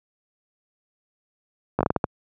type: slowing click train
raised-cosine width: 1 ms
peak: -6 dBFS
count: 7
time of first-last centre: 1.79-2.042 s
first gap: 17 ms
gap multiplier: 1.36
effects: high-pass 80 Hz 12 dB/octave